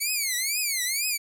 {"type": "tone with vibrato", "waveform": "10% pulse", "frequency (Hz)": 2217, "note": "C#7", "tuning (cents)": 0, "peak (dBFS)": -16, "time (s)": [0, 1.18], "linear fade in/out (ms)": 20, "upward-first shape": "triangle", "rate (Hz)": 2.1, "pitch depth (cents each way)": 250, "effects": []}